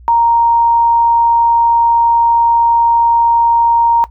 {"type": "tone", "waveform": "sine", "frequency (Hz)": 932.3, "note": "A#5", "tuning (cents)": 0, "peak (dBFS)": -7, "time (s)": [0.08, 4.04], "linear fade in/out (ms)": 0, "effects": ["noise-tail reverb RT60 0.1 s tail -17 dB re dry", "added 60 Hz sine -35 dBFS peak until 4.1 s"]}